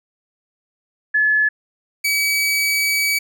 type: tone pair in turn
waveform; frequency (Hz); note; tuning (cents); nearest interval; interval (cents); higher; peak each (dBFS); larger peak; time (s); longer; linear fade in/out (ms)
sine / sawtooth; 1716 / 2281; A6 / C#7; -44 / +49; perfect fourth; 493; second; -13; neither; 1.14-1.49 / 2.04-3.19; second; 10
effects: none